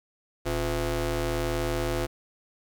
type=ring-modulated tone; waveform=20% pulse; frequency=155.56 Hz; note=D#3; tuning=in tune; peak=-18 dBFS; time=0.45-2.07 s; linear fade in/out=20 ms; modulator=196 Hz; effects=10-bit